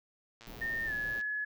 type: click train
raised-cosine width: 0.2 ms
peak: -34 dBFS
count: 94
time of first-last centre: 0.41-1.212 s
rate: 116 Hz
type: band-stop noise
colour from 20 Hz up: pink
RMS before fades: -47 dBFS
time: 0.47-1.2 s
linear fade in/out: 2 ms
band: 800 to 15000 Hz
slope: 24 dB/octave
type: tone with pitch glide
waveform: sine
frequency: 1822 to 1700 Hz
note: A#6 to G#6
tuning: -40 to +40 cents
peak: -32 dBFS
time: 0.61-1.45 s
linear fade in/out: 10 ms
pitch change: -120 cents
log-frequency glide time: 0.85-0.93 s
effects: none